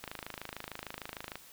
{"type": "click train", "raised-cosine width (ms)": 0.3, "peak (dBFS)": -23, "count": 36, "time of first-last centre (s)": [0.04, 1.356], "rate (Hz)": 26.6, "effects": ["white hiss -55 dBFS RMS until 1.52 s"]}